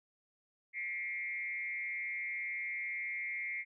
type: tone with frequency modulation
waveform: sine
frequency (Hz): 2137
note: C7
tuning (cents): +36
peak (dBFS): -36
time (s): 0.73-3.65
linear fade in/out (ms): 50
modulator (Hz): 184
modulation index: 0.76
effects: none